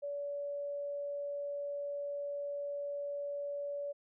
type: tone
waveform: sine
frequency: 572 Hz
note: D5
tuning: 46 cents flat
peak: -36 dBFS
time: 0.02-3.93 s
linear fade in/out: 20 ms
effects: none